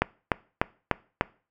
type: click train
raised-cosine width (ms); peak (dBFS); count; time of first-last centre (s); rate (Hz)
0.5; -5; 5; 0.02-1.21; 3.36
effects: noise-tail reverb RT60 0.4 s tail -22 dB re dry